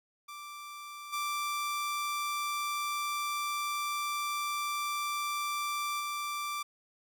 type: tone with level steps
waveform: sawtooth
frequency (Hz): 1174.7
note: D6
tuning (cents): 0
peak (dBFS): -39 / -28 / -30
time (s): 0.28-6.63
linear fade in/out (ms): 10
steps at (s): 1.12 / 5.99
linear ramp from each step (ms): 20
effects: none